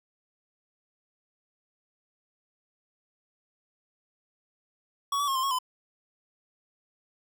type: tone with pitch steps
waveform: square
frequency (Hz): 1123 / 1146 / 1082 / 1046 / 1097 / 1015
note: C#6 / D6 / C#6 / C6 / C#6 / B5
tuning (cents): +22 / -43 / -42 / -1 / -18 / +47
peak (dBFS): -26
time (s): 5.12-5.588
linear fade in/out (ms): 5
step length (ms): 78
effects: none